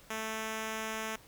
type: tone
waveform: 5% pulse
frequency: 220 Hz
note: A3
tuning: in tune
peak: -24 dBFS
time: 0.1-1.16 s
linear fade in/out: 5 ms
effects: pink hiss -58 dBFS RMS until 1.27 s